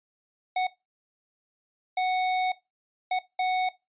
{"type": "tone bursts at uneven times", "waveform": "square", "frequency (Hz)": 740, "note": "F#5", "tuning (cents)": 0, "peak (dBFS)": -24, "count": 4, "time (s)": [[0.56, 0.67], [1.97, 2.52], [3.11, 3.19], [3.39, 3.69]], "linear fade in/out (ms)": 5, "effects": ["noise-tail reverb RT60 0.2 s tail -18 dB re dry", "resampled to 8000 Hz"]}